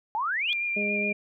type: exponential sweep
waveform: sine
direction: up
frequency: 824 to 3471 Hz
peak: -25 dBFS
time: 0.15-0.53 s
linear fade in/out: 0 ms
type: tone with vibrato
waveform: sine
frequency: 2397 Hz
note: D7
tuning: 35 cents sharp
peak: -26 dBFS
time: 0.48-1.13 s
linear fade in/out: 10 ms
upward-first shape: sine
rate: 7.3 Hz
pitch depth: 19 cents each way
type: harmonic tone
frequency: 206 Hz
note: G#3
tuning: 14 cents flat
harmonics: 1 / 2 / 3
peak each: -31 / -33 / -35 dBFS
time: 0.76-1.13 s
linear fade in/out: 10 ms
effects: none